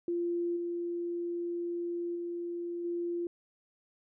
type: tone with level steps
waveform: sine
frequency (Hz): 345.4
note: F4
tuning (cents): -19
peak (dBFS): -29 / -32 / -34 / -31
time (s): 0.08-3.27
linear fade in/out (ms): 2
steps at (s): 0.56 / 2.15 / 2.84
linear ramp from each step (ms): 10
effects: none